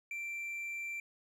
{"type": "tone", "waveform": "triangle", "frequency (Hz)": 2351, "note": "D7", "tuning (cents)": 1, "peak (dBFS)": -36, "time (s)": [0.11, 1], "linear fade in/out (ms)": 2, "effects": []}